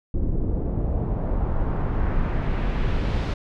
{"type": "noise with low-pass filter sweep", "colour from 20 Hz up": "brown", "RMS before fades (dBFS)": -23, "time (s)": [0.14, 3.34], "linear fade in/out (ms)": 5, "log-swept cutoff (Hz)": [350, 4400], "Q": 1.1, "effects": []}